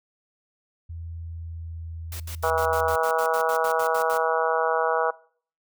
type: tone with pitch glide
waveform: sine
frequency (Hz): 83.2 to 81.91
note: E2 to E2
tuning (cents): +17 to -10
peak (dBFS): -33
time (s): 0.89-2.96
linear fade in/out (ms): 10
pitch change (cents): -27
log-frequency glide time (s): 1.18-2.3
type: noise bursts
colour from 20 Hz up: white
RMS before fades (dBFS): -38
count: 14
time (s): 2.12-4.175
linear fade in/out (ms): 2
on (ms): 79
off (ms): 73
type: harmonic tone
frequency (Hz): 161.8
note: E3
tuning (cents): -32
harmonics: 3 / 4 / 5 / 6 / 7 / 8 / 9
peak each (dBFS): -26 / -27 / -28 / -29 / -29 / -30 / -31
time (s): 2.43-5.11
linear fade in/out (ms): 10
effects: noise-tail reverb RT60 0.5 s tail -22 dB re dry